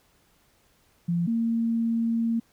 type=tone pair in turn; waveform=sine; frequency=171.6 / 229.5 Hz; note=F3 / A#3; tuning=-30 / -27 cents; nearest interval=perfect fourth; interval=503 cents; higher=second; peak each=-22 dBFS; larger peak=neither; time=1.08-1.27 / 1.27-2.4 s; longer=second; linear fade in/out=10 ms; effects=pink hiss -64 dBFS RMS until 2.52 s